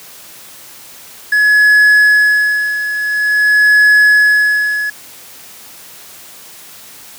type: tone with tremolo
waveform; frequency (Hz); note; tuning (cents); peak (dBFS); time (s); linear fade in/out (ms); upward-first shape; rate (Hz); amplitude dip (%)
triangle; 1694; G#6; +34; -3; 1.32-4.9; 5; sine; 0.48; 70
effects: white hiss -36 dBFS RMS until 7.18 s + high-pass 80 Hz 12 dB/octave

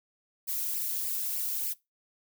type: noise with flanger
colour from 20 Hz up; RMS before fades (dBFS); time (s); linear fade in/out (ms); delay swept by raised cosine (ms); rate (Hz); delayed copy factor
violet; -32; 0.47-1.74; 20; 0.39 to 1.99; 3.3; +0.6
effects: noise-tail reverb RT60 0.2 s tail -20 dB re dry

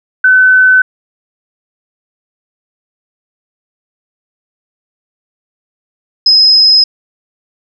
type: tone pair in turn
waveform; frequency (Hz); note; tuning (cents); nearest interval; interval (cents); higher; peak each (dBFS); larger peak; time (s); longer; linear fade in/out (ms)
sine; 1514 / 5092; F#6 / D#8; +39 / +39; octave + major sixth; 2100; second; -3; neither; 0.24-0.82 / 6.26-6.84; neither; 5
effects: none

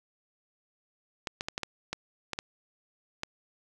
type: clicks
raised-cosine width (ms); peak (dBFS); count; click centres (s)
0.2; -15; 9; 1.272 / 1.409 / 1.485 / 1.579 / 1.633 / 1.93 / 2.333 / 2.389 / 3.234
effects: none

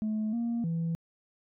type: tone with pitch steps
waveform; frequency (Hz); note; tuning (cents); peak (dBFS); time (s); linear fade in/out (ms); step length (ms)
sine; 215.8 / 234.2 / 165.8; A3 / A#3 / E3; -33 / +8 / +10; -26; 0.02-0.95; 0; 310
effects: tanh soft clip ceiling -26 dBFS

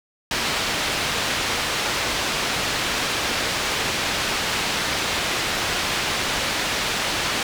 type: low-pass noise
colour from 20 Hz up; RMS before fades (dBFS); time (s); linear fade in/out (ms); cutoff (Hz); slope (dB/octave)
white; -24; 0.31-7.43; 2; 4000; 12
effects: none

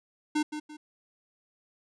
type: tone with echo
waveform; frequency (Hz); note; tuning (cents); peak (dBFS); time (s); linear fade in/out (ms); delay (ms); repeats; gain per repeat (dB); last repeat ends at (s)
square; 302.6; D#4; -48; -25; 0.35-0.43; 10; 170; 2; -9; 0.77
effects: resampled to 22050 Hz

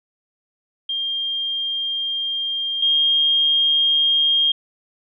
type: tone pair in turn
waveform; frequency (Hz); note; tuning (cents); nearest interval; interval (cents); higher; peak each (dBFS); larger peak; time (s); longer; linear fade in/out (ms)
sine; 3204 / 3226; G7 / G7; +37 / +49; unison; 12; second; -21 / -14; second; 0.89-2.82 / 2.82-4.52; first; 5
effects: none

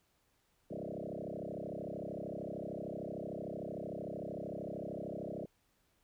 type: tone with frequency modulation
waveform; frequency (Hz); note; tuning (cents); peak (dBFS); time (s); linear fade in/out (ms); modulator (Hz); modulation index
sine; 391.4; G4; -3; -39; 0.7-5.46; 10; 33.2; 7.7
effects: pink hiss -75 dBFS RMS until 6.03 s

